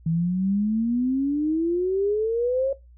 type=exponential sweep; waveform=sine; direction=up; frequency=160 to 551 Hz; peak=-20 dBFS; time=0.06-2.73 s; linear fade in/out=5 ms; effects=noise-tail reverb RT60 0.2 s tail -19 dB re dry + added 60 Hz sine -47 dBFS peak until 2.97 s